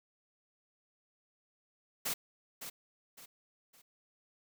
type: noise with echo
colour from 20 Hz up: white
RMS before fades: -35 dBFS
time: 2.05-2.14 s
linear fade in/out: 10 ms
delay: 560 ms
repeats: 3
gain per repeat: -9 dB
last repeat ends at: 3.82 s
effects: none